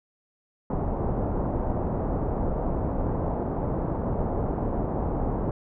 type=low-pass noise; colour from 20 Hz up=pink; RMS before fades=-27 dBFS; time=0.7-5.51 s; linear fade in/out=2 ms; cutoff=880 Hz; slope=24 dB/octave; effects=none